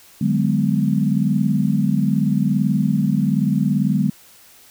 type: chord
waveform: sine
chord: G# half-diminished seventh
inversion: second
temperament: just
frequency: 149.51 / 186.89 / 207.7 / 249.2 Hz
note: D3 / F#3 / G#3 / B3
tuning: +31 / +18 / 0 / +16 cents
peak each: -21 / -21 / -19 / -23 dBFS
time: 0.21-4.1 s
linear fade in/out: 5 ms
effects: white hiss -48 dBFS RMS until 4.7 s